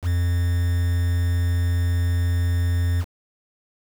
triangle tone with quantisation, 87.3 Hz, F2, in tune, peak -16 dBFS, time 0.02-3.05 s, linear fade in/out 50 ms, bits 6, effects none

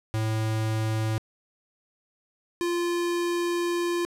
square tone pair in turn, 110 / 346.8 Hz, A2 / F4, 0 / -12 cents, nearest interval octave + minor sixth, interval 1988 cents, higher second, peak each -25 dBFS, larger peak neither, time 0.14-1.18 / 2.61-4.05 s, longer second, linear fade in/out 0 ms, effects low-pass 12000 Hz 12 dB/octave + 11-bit

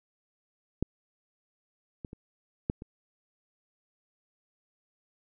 clicks, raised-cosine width 3 ms, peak -14 / -25 / -30 / -14 / -28 dBFS, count 5, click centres 0.826 / 2.048 / 2.131 / 2.699 / 2.821 s, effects none

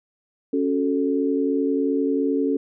sine chord, F# minor, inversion second, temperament equal, 277.2 / 370 / 440 Hz, C#4 / F#4 / A4, 0 / 0 / 0 cents, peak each -21 / -27 / -24 dBFS, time 0.53-2.57 s, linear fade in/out 5 ms, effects none

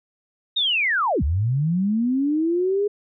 sine linear two-way sweep, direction down then up, 3773 to 65.41 to 418.2 Hz, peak -18 dBFS, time 0.56-2.88 s, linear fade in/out 10 ms, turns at 1.23 s, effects none

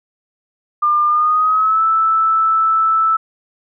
sine tone with pitch glide, 1200 to 1316.2 Hz, D6 to E6, +37 to -3 cents, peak -11 dBFS, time 0.82-3.17 s, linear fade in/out 10 ms, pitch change +160 cents, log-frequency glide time 1.07-1.83 s, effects none

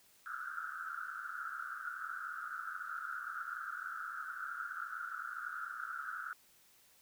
white band-pass noise, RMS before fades -43 dBFS, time 0.26-6.33 s, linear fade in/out 0 ms, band 1300 to 1500 Hz, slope 96 dB/octave, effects white hiss -66 dBFS RMS until 7.01 s

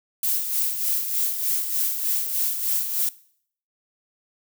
violet noise with tremolo, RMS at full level -22 dBFS, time 0.23-3.09 s, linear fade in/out 2 ms, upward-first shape sine, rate 3.3 Hz, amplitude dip 55%, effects noise-tail reverb RT60 0.6 s tail -20 dB re dry

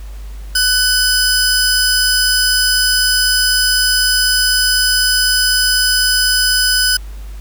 sawtooth tone pair together, 1500 / 5024 Hz, F#6 / D#8, +23 / +16 cents, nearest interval octave + major sixth, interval 2093 cents, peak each -11 dBFS, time 0.55-6.97 s, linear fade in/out 5 ms, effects added 50 Hz sine -26 dBFS peak until 7.4 s + pink hiss -44 dBFS RMS until 7.4 s

